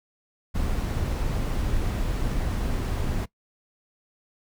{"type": "noise", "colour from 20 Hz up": "brown", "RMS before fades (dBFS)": -26, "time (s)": [0.54, 3.26], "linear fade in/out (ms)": 20, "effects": ["noise-tail reverb RT60 0.1 s tail -20 dB re dry"]}